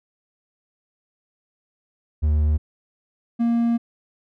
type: tone pair in turn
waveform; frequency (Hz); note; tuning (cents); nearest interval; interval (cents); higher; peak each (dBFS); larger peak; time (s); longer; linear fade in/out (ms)
triangle; 75.7 / 233.8; D#2 / A#3; -47 / +5; octave + minor sixth; 1952; second; -14 / -15; first; 2.22-2.58 / 3.39-3.78; second; 20
effects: none